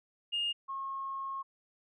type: tone pair in turn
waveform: sine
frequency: 2836 / 1083.4 Hz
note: F7 / C#6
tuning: +26 / -40 cents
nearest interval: octave + perfect fourth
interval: 1666 cents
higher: first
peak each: -29 / -35 dBFS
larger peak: first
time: 0.32-0.53 / 0.68-1.43 s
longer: second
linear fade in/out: 20 ms
effects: tanh soft clip ceiling -25 dBFS